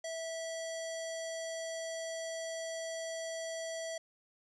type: tone with low-pass filter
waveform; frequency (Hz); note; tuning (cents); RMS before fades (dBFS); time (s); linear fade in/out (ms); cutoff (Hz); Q
square; 654; E5; -14; -40; 0.04-3.98; 5; 7100; 3.1
effects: none